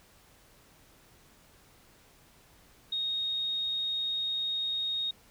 sine tone, 3729 Hz, A#7, in tune, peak -29 dBFS, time 2.92-5.11 s, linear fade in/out 5 ms, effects pink hiss -60 dBFS RMS until 5.3 s

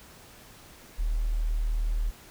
sine tone, 38.89 Hz, D#1, in tune, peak -24 dBFS, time 0.98-2.11 s, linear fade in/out 20 ms, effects pink hiss -51 dBFS RMS until 2.3 s

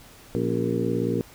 harmonic tone with a mistuned harmonic, 58.27 Hz, A#1, in tune, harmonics 2 / 3 / 4 / 5 / 6 / 7 / 8, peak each -30 / -30 / -30 / -30 / -30 / -30 / -30 dBFS, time 0.35-1.21 s, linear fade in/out 0 ms, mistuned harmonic 5, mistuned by -84 cents, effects pink hiss -49 dBFS RMS until 1.34 s

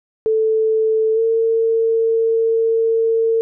sine tone with pitch glide, 440 to 452.6 Hz, A4 to A4, 0 to +49 cents, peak -13 dBFS, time 0.26-3.41 s, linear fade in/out 0 ms, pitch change +49 cents, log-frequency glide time 1.14-1.2 s, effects none

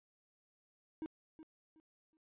triangle tone with echo, 316.3 Hz, D#4, 29 cents sharp, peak -37 dBFS, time 1.02-1.06 s, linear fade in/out 0 ms, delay 370 ms, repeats 3, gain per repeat -12 dB, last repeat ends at 2.17 s, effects resampled to 8000 Hz

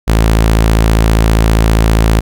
sawtooth tone, 55 Hz, A1, in tune, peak -3 dBFS, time 0.07-2.21 s, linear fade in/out 20 ms, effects none

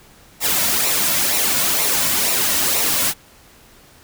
white noise with flanger, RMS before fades -18 dBFS, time 0.4-3.14 s, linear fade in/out 50 ms, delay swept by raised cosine 0.61 to 2.51 ms, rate 2.1 Hz, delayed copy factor -0.55, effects pink hiss -48 dBFS RMS until 4.03 s

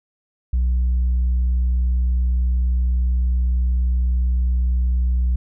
sine tone with tanh clipping, 61.74 Hz, B1, in tune, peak -16 dBFS, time 0.53-5.36 s, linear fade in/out 5 ms, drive 1 dB, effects none

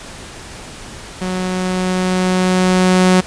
sawtooth tone with level ramp, 184.1 Hz, F#3, 8 cents flat, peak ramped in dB -15 to -4 dBFS, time 1.21-3.21 s, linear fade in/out 10 ms, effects pink hiss -33 dBFS RMS until 3.26 s + resampled to 22050 Hz

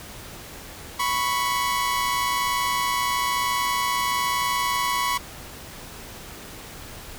sawtooth tone pair together, 987.8 / 1108.8 Hz, B5 / C#6, 0 / 0 cents, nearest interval major second, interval 200 cents, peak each -21 dBFS, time 0.99-5.18 s, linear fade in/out 10 ms, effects pink hiss -40 dBFS RMS until 7.18 s

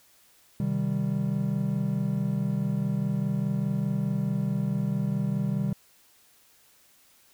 triangle chord, C minor, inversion none, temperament equal, 130.81 / 155.56 / 196 Hz, C3 / Eb3 / G3, 0 / 0 / 0 cents, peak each -28 / -28 / -26 dBFS, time 0.6-5.73 s, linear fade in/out 2 ms, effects white hiss -60 dBFS RMS until 7.33 s

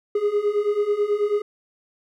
triangle beating tone pair, 408 / 417.2 Hz, G#4 / G#4, -31 / +8 cents, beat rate 9.2 Hz, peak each -22 / -19 dBFS, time 0.15-1.42 s, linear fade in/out 5 ms, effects none

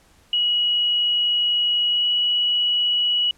sine tone with pitch glide, 2912 to 2929 Hz, F#7 to F#7, -28 to -18 cents, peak -17 dBFS, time 0.33-3.31 s, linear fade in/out 2 ms, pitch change +10 cents, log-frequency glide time 1.91-2.04 s, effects pink hiss -56 dBFS RMS until 3.37 s + low-pass 11000 Hz 12 dB/octave

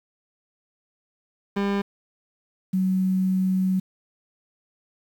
30% pulse / sine tone pair in turn, 200 / 187.74 Hz, G3 / F#3, +35 / +25 cents, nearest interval minor second, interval 110 cents, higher first, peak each -19 dBFS, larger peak neither, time 1.56-1.82 / 2.73-3.8 s, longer second, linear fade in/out 10 ms, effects low-pass 3000 Hz 12 dB/octave + 8-bit

